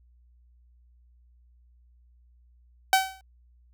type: tone with exponential decay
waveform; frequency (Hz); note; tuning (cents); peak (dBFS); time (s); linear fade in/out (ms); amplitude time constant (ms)
sawtooth; 764; G5; -45; -11; 2.93-3.21; 1; 60
effects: added 60 Hz sine -56 dBFS peak until 3.73 s